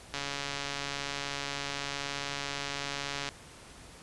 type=click train; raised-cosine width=0.2 ms; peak=-17 dBFS; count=445; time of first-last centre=0.14-3.289 s; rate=141 Hz; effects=pink hiss -51 dBFS RMS until 4.02 s + resampled to 24000 Hz